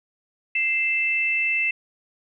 sine tone pair together, 2093 / 2650 Hz, C7 / E7, 0 / +9 cents, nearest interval major third, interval 409 cents, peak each -25 / -21 dBFS, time 0.55-1.71 s, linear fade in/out 5 ms, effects none

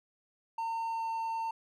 triangle tone with pitch glide, 910 to 904.8 Hz, A#5 to A5, -42 to +48 cents, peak -30 dBFS, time 0.58-1.51 s, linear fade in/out 5 ms, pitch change -10 cents, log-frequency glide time 0.89-1.06 s, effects none

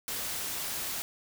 white noise, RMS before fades -35 dBFS, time 0.08-1.02 s, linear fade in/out 0 ms, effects none

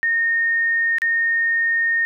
sine tone with dropouts, 1840 Hz, A#6, 23 cents flat, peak -16 dBFS, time 0.03-2.05 s, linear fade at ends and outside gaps 0 ms, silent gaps 0.984-1.019 s, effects none

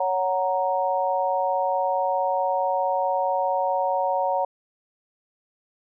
sine chord, F# major, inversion second, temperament equal with one note detuned, 556.9 / 740 / 932.3 Hz, C#5 / F#5 / A#5, +8 / 0 / 0 cents, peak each -25 dBFS, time 0-4.45 s, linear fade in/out 5 ms, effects none

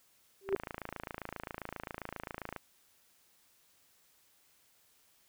sine tone with exponential growth, 390 Hz, G4, 9 cents flat, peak -23 dBFS, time 0.41-0.55 s, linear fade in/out 2 ms, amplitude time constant 30 ms
click train, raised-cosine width 0.5 ms, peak -24 dBFS, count 58, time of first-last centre 0.49-2.563 s, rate 27.5 Hz
effects white hiss -68 dBFS RMS until 5.28 s

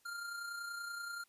square tone with amplitude modulation, 1396.9 Hz, F6, in tune, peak -40 dBFS, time 0.05-1.24 s, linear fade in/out 10 ms, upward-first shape sine, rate 30.5 Hz, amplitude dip 40%, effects white hiss -72 dBFS RMS until 1.28 s + resampled to 32000 Hz

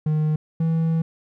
triangle tone pair in turn, 153.9 / 162.92 Hz, D#3 / E3, -19 / -20 cents, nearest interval minor second, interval 99 cents, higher second, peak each -16 dBFS, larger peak neither, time 0.06-0.36 / 0.6-1.02 s, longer second, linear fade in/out 5 ms, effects none

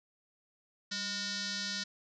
sine tone with frequency modulation, 196 Hz, G3, in tune, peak -34 dBFS, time 0.91-1.84 s, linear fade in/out 10 ms, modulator 817 Hz, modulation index 6.8, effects none

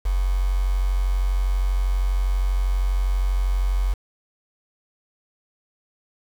sine tone with quantisation, 46.25 Hz, F#1, in tune, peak -18 dBFS, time 0.05-3.94 s, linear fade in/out 10 ms, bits 6, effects none

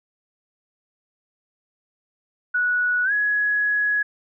sine tone with pitch glide, 1469 to 1677.7 Hz, F#6 to G#6, -13 to +17 cents, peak -18 dBFS, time 2.54-4.03 s, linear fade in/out 10 ms, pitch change +230 cents, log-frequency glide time 3.04-3.12 s, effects none

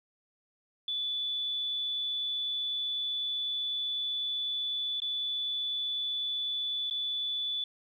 sine tone with dropouts, 3468 Hz, A7, 26 cents flat, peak -30 dBFS, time 0.88-7.64 s, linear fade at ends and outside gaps 2 ms, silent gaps 5.002-5.019 / 6.899-6.909 s, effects 11-bit

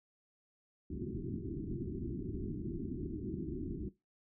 white low-pass noise, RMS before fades -40 dBFS, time 0.9-3.89 s, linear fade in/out 5 ms, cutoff 380 Hz, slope 96 dB/octave, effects noise-tail reverb RT60 0.2 s tail -17 dB re dry

